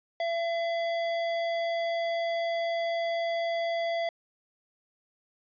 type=tone with hard clipping; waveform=sine; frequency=674 Hz; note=E5; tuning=38 cents sharp; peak=-29 dBFS; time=0.2-4.09 s; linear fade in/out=2 ms; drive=16 dB; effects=resampled to 11025 Hz